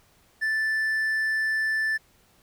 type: tone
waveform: triangle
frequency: 1760 Hz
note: A6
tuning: in tune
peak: -21 dBFS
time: 0.41-1.98 s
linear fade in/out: 20 ms
effects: pink hiss -61 dBFS RMS until 2.42 s